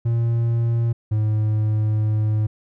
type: tone pair in turn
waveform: triangle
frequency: 116.54 / 107.49 Hz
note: A#2 / A2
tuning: 0 / -40 cents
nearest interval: minor second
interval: 140 cents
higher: first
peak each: -15 dBFS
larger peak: neither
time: 0.05-0.93 / 1.11-2.47 s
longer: second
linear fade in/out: 10 ms
effects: none